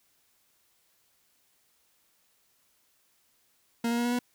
40% pulse tone with pitch steps, 233.1 / 235.9 / 238.8 / 241.7 / 244.7 Hz, A#3 / A#3 / A#3 / B3 / B3, 0 / +21 / +42 / -37 / -16 cents, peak -25 dBFS, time 3.84-4.19 s, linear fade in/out 5 ms, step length 70 ms, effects white hiss -69 dBFS RMS until 4.34 s

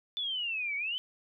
sine exponential two-way sweep, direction down then up, 3520 to 2217 to 3109 Hz, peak -31 dBFS, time 0.17-0.98 s, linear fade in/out 0 ms, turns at 0.76 s, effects none

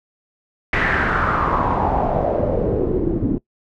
pink noise with low-pass filter sweep, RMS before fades -19 dBFS, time 0.73-3.38 s, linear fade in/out 2 ms, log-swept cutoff 2000 to 280 Hz, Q 4.2, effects noise-tail reverb RT60 0.1 s tail -20 dB re dry

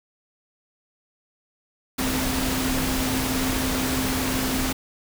sine tone in noise, 260 Hz, C4, 11 cents flat, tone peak -26 dBFS, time 1.98-4.73 s, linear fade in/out 10 ms, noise pink, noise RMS -26 dBFS, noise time 1.98-4.73 s, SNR -3 dB, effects none

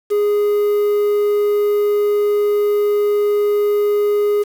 triangle tone with quantisation, 413.5 Hz, G#4, 8 cents flat, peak -11 dBFS, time 0.1-4.44 s, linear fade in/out 20 ms, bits 6, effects none

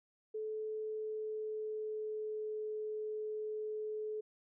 sine tone with pitch glide, 433.2 to 429 Hz, A4 to A4, -27 to -44 cents, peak -37 dBFS, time 0.34-4.21 s, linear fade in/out 10 ms, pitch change -17 cents, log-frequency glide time 0.79-2.64 s, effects none

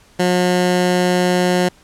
15% pulse tone, 180 Hz, F#3, 47 cents flat, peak -7 dBFS, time 0.19-1.69 s, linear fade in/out 10 ms, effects pink hiss -50 dBFS RMS until 1.83 s + low-pass 10000 Hz 12 dB/octave

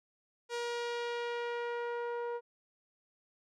sawtooth tone with low-pass filter sweep, 475.7 Hz, A#4, 35 cents sharp, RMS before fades -37 dBFS, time 0.49-2.41 s, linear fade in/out 50 ms, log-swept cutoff 7000 to 970 Hz, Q 0.93, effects none

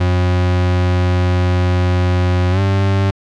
40% pulse tone with pitch glide, 90 to 97.58 Hz, F#2 to G2, -47 to -7 cents, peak -11 dBFS, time 0-3.11 s, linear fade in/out 10 ms, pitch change +140 cents, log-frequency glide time 2.51-2.59 s, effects low-pass 4000 Hz 12 dB/octave

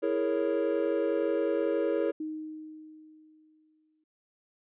triangle chord, A# half-diminished seventh, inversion second, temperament equal, 329.6 / 415.3 / 466.2 / 554.4 Hz, E4 / G#4 / A#4 / C#5, 0 / 0 / 0 / 0 cents, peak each -29 dBFS, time 0.02-2.12 s, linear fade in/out 20 ms
sine tone with exponential decay, 311.1 Hz, D#4, in tune, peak -31 dBFS, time 2.2-4.04 s, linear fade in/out 5 ms, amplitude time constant 400 ms
effects tanh soft clip ceiling -13 dBFS + resampled to 8000 Hz

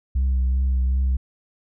sine tone with vibrato, 64.7 Hz, C2, 19 cents flat, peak -15 dBFS, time 0.15-1.17 s, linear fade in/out 10 ms, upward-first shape triangle, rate 2.6 Hz, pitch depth 34 cents each way, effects tanh soft clip ceiling -16 dBFS

